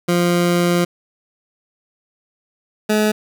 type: tone pair in turn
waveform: 20% pulse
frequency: 174.61 / 213.2 Hz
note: F3 / G#3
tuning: 0 / +46 cents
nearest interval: minor third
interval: 346 cents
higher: second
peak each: -9 dBFS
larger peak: neither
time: 0.08-0.85 / 2.89-3.12 s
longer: first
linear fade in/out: 10 ms
effects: none